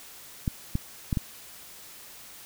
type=clicks; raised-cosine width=5 ms; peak=-13 dBFS; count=4; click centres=0.478 / 0.754 / 1.128 / 1.172 s; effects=white hiss -47 dBFS RMS until 2.45 s